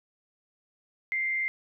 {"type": "tone with frequency modulation", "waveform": "sine", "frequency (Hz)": 2093, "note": "C7", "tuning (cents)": 0, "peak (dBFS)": -26, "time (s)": [1.12, 1.48], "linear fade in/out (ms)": 0, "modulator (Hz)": 111, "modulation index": 0.36, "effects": []}